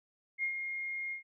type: tone with ADSR envelope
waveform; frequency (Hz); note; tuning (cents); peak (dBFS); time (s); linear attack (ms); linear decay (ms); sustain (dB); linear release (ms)
sine; 2135; C7; +34; -29; 0.38-1.23; 52; 90; -6; 110
effects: none